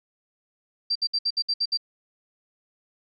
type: tone bursts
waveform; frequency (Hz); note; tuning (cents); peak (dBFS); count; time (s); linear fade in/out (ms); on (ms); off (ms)
sine; 4699; D8; 0; -21; 8; 0.9-1.774; 10; 55; 62
effects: none